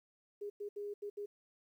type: tone bursts at uneven times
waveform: sine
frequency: 410 Hz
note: G#4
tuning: 22 cents flat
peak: -39 dBFS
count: 5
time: 0.41-0.5 / 0.6-0.69 / 0.76-0.94 / 1.02-1.1 / 1.17-1.26 s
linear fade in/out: 10 ms
effects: 12-bit